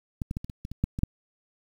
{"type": "clicks", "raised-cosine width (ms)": 5, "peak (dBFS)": [-17, -18, -18, -24, -25, -23, -24, -11, -19, -9], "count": 10, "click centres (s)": [0.218, 0.311, 0.369, 0.445, 0.498, 0.651, 0.716, 0.84, 0.989, 1.034], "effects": ["8-bit"]}